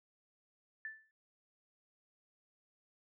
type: tone with exponential decay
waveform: sine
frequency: 1760 Hz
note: A6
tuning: in tune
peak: -38 dBFS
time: 0.85-1.11 s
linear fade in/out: 1 ms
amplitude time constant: 56 ms
effects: none